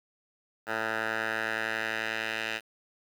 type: tone with band-pass filter sweep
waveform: 10% pulse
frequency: 111 Hz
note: A2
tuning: 16 cents sharp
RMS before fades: -32 dBFS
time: 0.66-2.61 s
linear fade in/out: 50 ms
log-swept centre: 1300 to 2400 Hz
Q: 2
effects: 8-bit